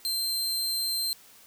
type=tone; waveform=sawtooth; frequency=4139 Hz; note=C8; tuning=20 cents flat; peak=-24 dBFS; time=0.05-1.13 s; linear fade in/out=0 ms; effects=white hiss -54 dBFS RMS until 1.46 s